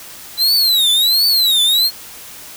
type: tone with vibrato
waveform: 45% pulse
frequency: 3984 Hz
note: B7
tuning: 14 cents sharp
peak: -10 dBFS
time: 0.37-1.91 s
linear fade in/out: 50 ms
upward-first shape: triangle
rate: 1.4 Hz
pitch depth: 240 cents each way
effects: white hiss -35 dBFS RMS until 2.56 s